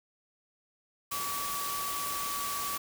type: tone in noise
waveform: sine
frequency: 1143 Hz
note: D6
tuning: 47 cents flat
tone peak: -35 dBFS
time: 1.11-2.78 s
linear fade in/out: 10 ms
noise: white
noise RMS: -36 dBFS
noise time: 1.11-2.78 s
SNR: -2 dB
effects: none